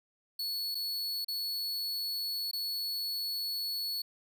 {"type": "tone with dropouts", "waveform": "45% pulse", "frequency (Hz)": 4405, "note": "C#8", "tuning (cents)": -12, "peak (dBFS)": -32, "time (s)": [0.39, 4.02], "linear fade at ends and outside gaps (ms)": 5, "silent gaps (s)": [[0.747, 0.751], [1.247, 1.282], [2.513, 2.531]], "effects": []}